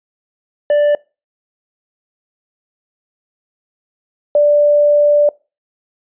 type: tone pair in turn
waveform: triangle / sine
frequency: 587.3 / 587.3 Hz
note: D5 / D5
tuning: 0 / 0 cents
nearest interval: unison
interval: 0 cents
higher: neither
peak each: -7 dBFS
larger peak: neither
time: 0.7-0.95 / 4.35-5.29 s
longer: second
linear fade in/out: 2 ms
effects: noise-tail reverb RT60 0.3 s tail -24 dB re dry + resampled to 8000 Hz